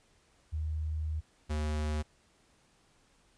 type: tone pair in turn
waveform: sine / square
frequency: 77.78 / 75.96 Hz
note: D#2 / D#2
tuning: 0 / -41 cents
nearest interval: unison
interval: 41 cents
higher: first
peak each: -31 / -31 dBFS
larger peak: neither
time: 0.52-1.21 / 1.49-2.03 s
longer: first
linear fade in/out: 20 ms
effects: pink hiss -67 dBFS RMS until 3.37 s + resampled to 22050 Hz